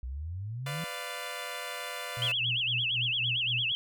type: exponential sweep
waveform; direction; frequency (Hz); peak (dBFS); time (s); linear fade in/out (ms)
sine; up; 59.8 to 169.7; -34; 0.03-0.84; 0
type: chord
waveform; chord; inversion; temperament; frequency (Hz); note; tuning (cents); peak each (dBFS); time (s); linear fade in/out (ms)
10% pulse; B diminished; none; equal with one note detuned; 499.9 / 587.3 / 698.5; B4 / D5 / F5; +21 / 0 / 0; -32; 0.66-2.32; 5
type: tone with tremolo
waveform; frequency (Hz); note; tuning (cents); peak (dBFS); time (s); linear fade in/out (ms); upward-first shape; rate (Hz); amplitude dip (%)
sine; 121.4; B2; -29; -33; 2.17-3.72; 0; sine; 3.8; 85
type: tone with vibrato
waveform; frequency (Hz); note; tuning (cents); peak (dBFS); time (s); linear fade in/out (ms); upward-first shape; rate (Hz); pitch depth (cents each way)
sine; 2956; F#7; -2; -27; 2.22-3.75; 0; sine; 8.8; 230
effects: none